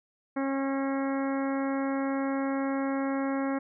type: harmonic tone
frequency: 272.2 Hz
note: C#4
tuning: 31 cents flat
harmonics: 1 / 2 / 3 / 4 / 5 / 6 / 7 / 8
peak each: -28 / -34 / -38 / -40 / -42 / -44 / -45 / -46 dBFS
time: 0.36-3.59 s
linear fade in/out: 10 ms
effects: none